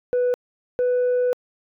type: tone pair in turn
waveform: sine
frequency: 493.9 / 495.8 Hz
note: B4 / B4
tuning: 0 / +7 cents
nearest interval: unison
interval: 7 cents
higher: second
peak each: -15 dBFS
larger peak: neither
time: 0.13-0.34 / 0.79-1.33 s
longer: second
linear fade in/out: 0 ms
effects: tanh soft clip ceiling -16 dBFS